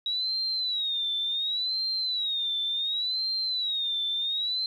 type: tone with vibrato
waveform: sine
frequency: 3839 Hz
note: B7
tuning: 50 cents flat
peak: -26 dBFS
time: 0.06-4.66 s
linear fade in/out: 2 ms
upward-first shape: sine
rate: 0.69 Hz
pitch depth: 140 cents each way
effects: 10-bit